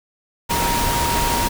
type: tone in noise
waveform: sine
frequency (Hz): 942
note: A#5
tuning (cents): +18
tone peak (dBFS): -21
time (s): 0.49-1.49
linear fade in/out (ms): 20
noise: pink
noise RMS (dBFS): -21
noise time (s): 0.49-1.49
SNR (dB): -3
effects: none